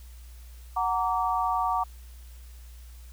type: chord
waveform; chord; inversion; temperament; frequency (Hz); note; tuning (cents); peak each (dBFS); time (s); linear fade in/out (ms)
sine; Gb augmented; none; just; 740 / 925 / 1156.2; Gb5 / Bb5 / D6; 0 / -14 / -27; -28; 0.76-1.84; 10
effects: added 60 Hz sine -43 dBFS peak until 3.12 s + white hiss -57 dBFS RMS until 3.12 s